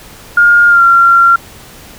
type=tone with pitch glide; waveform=sine; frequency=1417 to 1375.9 Hz; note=F6 to F6; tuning=+25 to -26 cents; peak=-3 dBFS; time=0.37-1.36 s; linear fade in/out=5 ms; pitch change=-51 cents; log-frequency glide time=0.68-0.82 s; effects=pink hiss -35 dBFS RMS until 1.98 s